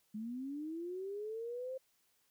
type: linear sweep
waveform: sine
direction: up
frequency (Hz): 207.7 to 530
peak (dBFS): -39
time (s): 0.14-1.78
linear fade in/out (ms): 10
effects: white hiss -75 dBFS RMS until 2.3 s